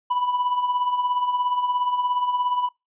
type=tone with tremolo; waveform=triangle; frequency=987.8 Hz; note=B5; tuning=in tune; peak=-16 dBFS; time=0.1-2.69 s; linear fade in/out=10 ms; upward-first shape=triangle; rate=17 Hz; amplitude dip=65%; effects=noise-tail reverb RT60 0.2 s tail -22 dB re dry + resampled to 8000 Hz